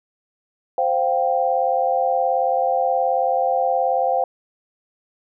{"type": "chord", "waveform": "sine", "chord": "C suspended fourth", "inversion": "none", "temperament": "equal with one note detuned", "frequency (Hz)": [523.3, 705.3, 784], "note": ["C5", "F5", "G5"], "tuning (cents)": [0, 17, 0], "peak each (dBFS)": -21, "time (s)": [0.78, 4.24], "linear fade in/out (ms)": 2, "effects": []}